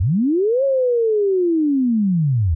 sine linear two-way sweep, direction up then down, 73.4 to 554.4 to 73.4 Hz, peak -14 dBFS, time 0-2.55 s, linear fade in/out 10 ms, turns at 0.64 s, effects none

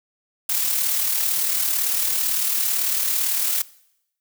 blue noise with amplitude modulation, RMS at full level -20 dBFS, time 0.49-3.62 s, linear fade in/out 5 ms, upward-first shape sine, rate 37.9 Hz, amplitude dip 40%, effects noise-tail reverb RT60 0.8 s tail -21 dB re dry

